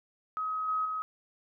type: tone with level steps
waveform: sine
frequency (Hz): 1269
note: D#6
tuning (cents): +34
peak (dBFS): -30 / -27 / -31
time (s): 0.37-1.02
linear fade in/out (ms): 0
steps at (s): 0.68 / 0.85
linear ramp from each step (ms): 5
effects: none